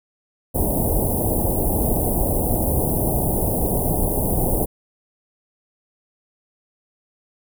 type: band-stop noise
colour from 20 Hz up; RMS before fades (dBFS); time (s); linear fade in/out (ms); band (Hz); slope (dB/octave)
pink; -20; 0.54-4.66; 20; 810 to 9800; 48
effects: none